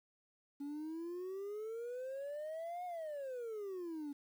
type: exponential two-way sweep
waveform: sine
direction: up then down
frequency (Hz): 280.2 to 728 to 280.2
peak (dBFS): -38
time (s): 0.6-4.13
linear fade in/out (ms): 10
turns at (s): 2.85
effects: tanh soft clip ceiling -40 dBFS + 11-bit